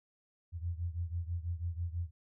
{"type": "beating tone pair", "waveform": "sine", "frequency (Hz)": [83.9, 90], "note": ["E2", "F#2"], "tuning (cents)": [31, -47], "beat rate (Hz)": 6.1, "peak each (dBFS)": [-36, -39], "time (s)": [0.52, 2.11], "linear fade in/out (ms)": 50, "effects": []}